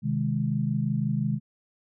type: chord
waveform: sine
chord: Ab major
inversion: first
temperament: equal with one note detuned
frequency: 129.76 / 155.56 / 207.7 Hz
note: C3 / Eb3 / Ab3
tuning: -14 / 0 / 0 cents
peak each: -28 dBFS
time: 0.02-1.4 s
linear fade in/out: 50 ms
effects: none